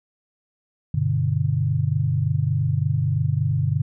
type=chord; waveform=sine; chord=G major; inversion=none; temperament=equal; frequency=98 / 123.47 / 146.83 Hz; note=G2 / B2 / D3; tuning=0 / 0 / 0 cents; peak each=-24 / -23 / -22 dBFS; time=0.94-3.82 s; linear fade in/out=5 ms; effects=none